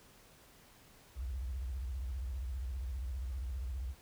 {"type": "tone with vibrato", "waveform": "sine", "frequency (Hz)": 63.8, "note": "C2", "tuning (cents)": -43, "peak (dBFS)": -36, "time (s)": [1.15, 3.95], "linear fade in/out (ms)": 50, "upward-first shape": "triangle", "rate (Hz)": 15, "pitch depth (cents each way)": 270, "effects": ["pink hiss -61 dBFS RMS until 4.01 s"]}